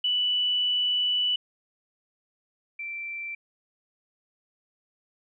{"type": "tone pair in turn", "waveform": "sine", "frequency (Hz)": [2967, 2344], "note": ["F#7", "D7"], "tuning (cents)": [4, -4], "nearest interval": "major third", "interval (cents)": 408, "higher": "first", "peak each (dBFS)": [-22, -32], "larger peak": "first", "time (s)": [[0.04, 1.36], [2.79, 3.35]], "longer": "first", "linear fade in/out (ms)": 5, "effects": []}